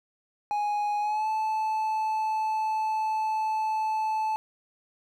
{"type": "tone with pitch glide", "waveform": "triangle", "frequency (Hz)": [830.6, 871.4], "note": ["G#5", "A5"], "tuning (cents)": [0, -17], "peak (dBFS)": -23, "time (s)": [0.51, 4.36], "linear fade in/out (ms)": 0, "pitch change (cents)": 83, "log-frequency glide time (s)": [1, 1.28], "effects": []}